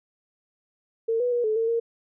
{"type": "tone with pitch steps", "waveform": "sine", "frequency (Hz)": [453.9, 490.8, 481.1, 432.8, 453.3, 463], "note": ["A#4", "B4", "B4", "A4", "A#4", "A#4"], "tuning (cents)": [-46, -11, -45, -29, -48, -12], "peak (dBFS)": -21, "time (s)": [1.08, 1.8], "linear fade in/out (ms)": 10, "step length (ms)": 120, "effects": []}